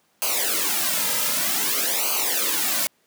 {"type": "noise with flanger", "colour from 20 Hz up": "white", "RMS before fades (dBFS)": -23, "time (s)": [0.22, 2.87], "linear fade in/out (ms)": 0, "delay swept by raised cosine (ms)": [0.55, 2.75], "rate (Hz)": 0.53, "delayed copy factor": -0.85, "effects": ["pink hiss -64 dBFS RMS until 3.06 s", "high-pass 200 Hz 12 dB/octave"]}